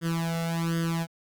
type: tone with flanger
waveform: sawtooth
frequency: 166.2 Hz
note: E3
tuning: 15 cents sharp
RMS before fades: -28 dBFS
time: 0.01-1.07 s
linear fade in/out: 50 ms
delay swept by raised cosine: 0.61 to 1.47 ms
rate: 1.3 Hz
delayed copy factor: +0.9
effects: Opus 48 kbps